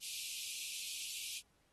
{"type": "high-pass noise", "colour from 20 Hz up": "pink", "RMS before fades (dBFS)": -44, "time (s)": [0, 1.42], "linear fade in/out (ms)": 50, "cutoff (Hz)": 2400, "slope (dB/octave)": 96, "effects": ["pink hiss -75 dBFS RMS until 1.72 s", "AAC 32 kbps"]}